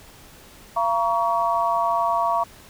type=tone cluster; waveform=sine; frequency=684 / 943 / 1125 Hz; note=F5 / A#5 / C#6; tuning=-36 / +20 / +25 cents; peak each=-23 dBFS; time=0.76-2.44 s; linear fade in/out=10 ms; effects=pink hiss -47 dBFS RMS until 2.69 s